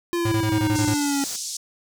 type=exponential sweep; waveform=square; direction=down; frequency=347.7 to 276.2 Hz; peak=-22 dBFS; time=0.13-1.24 s; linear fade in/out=0 ms
type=tone bursts; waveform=square; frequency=108.9 Hz; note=A2; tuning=17 cents flat; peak=-22 dBFS; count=8; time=0.25-0.942 s; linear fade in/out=5 ms; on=69 ms; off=20 ms
type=noise with exponential growth; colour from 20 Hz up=white; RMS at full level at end=-35 dBFS; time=0.34-1.36 s; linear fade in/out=2 ms; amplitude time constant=220 ms
type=band-pass noise; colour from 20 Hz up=white; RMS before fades=-31 dBFS; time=0.75-1.57 s; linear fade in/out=5 ms; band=4700 to 7900 Hz; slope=24 dB/octave
effects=none